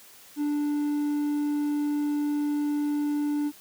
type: tone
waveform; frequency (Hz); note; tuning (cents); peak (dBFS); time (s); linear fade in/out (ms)
triangle; 293.7; D4; 0; -22; 0.36-3.52; 50
effects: white hiss -51 dBFS RMS until 3.6 s + high-pass 100 Hz 12 dB/octave